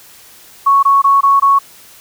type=tone bursts; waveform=sine; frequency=1108.7 Hz; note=C#6; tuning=in tune; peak=-6 dBFS; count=5; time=0.66-1.59 s; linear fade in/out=10 ms; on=170 ms; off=20 ms; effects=white hiss -41 dBFS RMS until 2 s